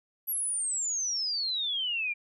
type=exponential sweep; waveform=sine; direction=down; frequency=11840 to 2349 Hz; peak=-28 dBFS; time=0.27-2.14 s; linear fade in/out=20 ms; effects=none